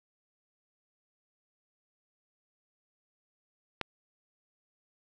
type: click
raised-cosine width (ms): 0.3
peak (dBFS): -15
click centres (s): 3.813
effects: none